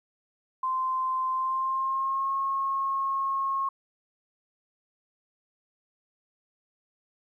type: tone with pitch glide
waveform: sine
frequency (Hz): 1039 to 1085.6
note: C6 to C#6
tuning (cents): -12 to -36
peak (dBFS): -25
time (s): 0.63-3.69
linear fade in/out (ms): 5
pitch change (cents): +76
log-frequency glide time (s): 1.3-2.33
effects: 11-bit